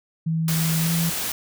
sine tone with pitch glide, 162 to 166.55 Hz, E3 to E3, -30 to +18 cents, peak -20 dBFS, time 0.26-1.1 s, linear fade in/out 10 ms, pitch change +48 cents, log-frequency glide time 0.8-0.9 s
white noise, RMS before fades -27 dBFS, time 0.48-1.32 s, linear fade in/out 2 ms
effects none

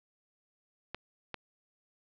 clicks, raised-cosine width 0.3 ms, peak -21 dBFS, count 2, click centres 0.946 / 1.343 s, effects low-pass 5000 Hz 12 dB/octave

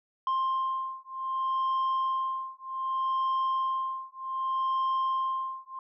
sine beating tone pair, 1054 / 1054.65 Hz, C6 / C6, +12 / +13 cents, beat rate 0.65 Hz, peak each -28 dBFS, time 0.27-5.79 s, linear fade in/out 2 ms, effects tanh soft clip ceiling -24 dBFS

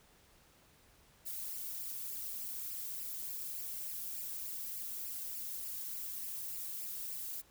violet noise with flanger, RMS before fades -42 dBFS, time 1.25-7.42 s, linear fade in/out 20 ms, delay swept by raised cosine 0.39 to 1.89 ms, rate 3.4 Hz, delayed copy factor +0.7, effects pink hiss -65 dBFS RMS until 7.5 s

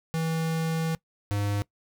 square tone pair in turn, 162.3 / 102.01 Hz, E3 / G#2, -27 / -31 cents, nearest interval minor sixth, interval 804 cents, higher first, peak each -26 dBFS, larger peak neither, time 0.14-0.95 / 1.31-1.62 s, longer first, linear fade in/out 0 ms, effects noise-tail reverb RT60 0.1 s tail -21 dB re dry

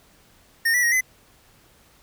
square tone with pitch steps, 1836 / 1957 / 1880 / 2028 Hz, A#6 / B6 / A#6 / B6, -27 / -16 / +14 / +45 cents, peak -18 dBFS, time 0.65-1.01 s, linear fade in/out 10 ms, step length 90 ms, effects pink hiss -56 dBFS RMS until 2.02 s

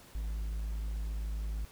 triangle tone, 53.4 Hz, G#1, 49 cents sharp, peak -31 dBFS, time 0.15-1.65 s, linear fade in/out 0 ms, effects pink hiss -56 dBFS RMS until 1.71 s

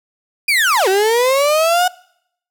35% pulse linear two-way sweep, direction down then up, 2450 to 370 to 737 Hz, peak -10 dBFS, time 0.48-1.88 s, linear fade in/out 5 ms, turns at 0.88 s, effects noise-tail reverb RT60 0.7 s tail -23 dB re dry

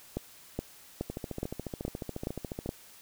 two click trains, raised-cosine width 2 ms, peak -18 / -22 dBFS, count 7 / 23, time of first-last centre 0.17-2.691 / 1.1-2.66 s, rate 2.38 / 14.1 Hz, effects white hiss -54 dBFS RMS until 3.01 s

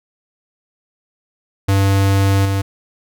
square tone with level steps, 98 Hz, G2, in tune, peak -12 / -16 dBFS, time 1.68-2.62 s, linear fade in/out 10 ms, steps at 2.45 s, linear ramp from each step 5 ms, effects none

